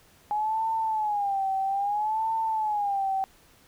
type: tone with vibrato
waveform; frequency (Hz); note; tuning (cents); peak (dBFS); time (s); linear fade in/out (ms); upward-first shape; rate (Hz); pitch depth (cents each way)
sine; 830.6; G#5; 0; -24; 0.31-3.24; 0; sine; 0.61; 130
effects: pink hiss -58 dBFS RMS until 3.67 s